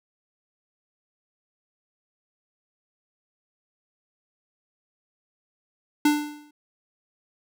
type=tone with exponential decay; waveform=square; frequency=296.5 Hz; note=D4; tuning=17 cents sharp; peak=-15 dBFS; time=6.05-6.51 s; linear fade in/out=5 ms; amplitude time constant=100 ms; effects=none